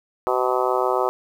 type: harmonic tone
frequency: 126.9 Hz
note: B2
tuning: 47 cents sharp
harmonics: 3 / 4 / 5 / 6 / 7 / 8 / 9 / 10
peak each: -24 / -25 / -26 / -27 / -27 / -28 / -29 / -29 dBFS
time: 0.27-1.09 s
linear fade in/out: 0 ms
effects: 8-bit